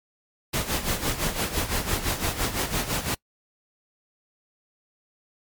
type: noise with tremolo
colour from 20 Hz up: pink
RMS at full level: -24 dBFS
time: 0.53-3.15 s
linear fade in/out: 10 ms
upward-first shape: sine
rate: 5.9 Hz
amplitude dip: 70%
effects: noise-tail reverb RT60 0.1 s tail -25 dB re dry + MP3 96 kbps